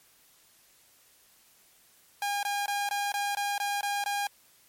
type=tone bursts; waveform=sawtooth; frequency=811 Hz; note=G#5; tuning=41 cents flat; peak=-24 dBFS; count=9; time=2.22-4.27 s; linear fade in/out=2 ms; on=210 ms; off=20 ms; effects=white hiss -61 dBFS RMS until 4.68 s + MP3 64 kbps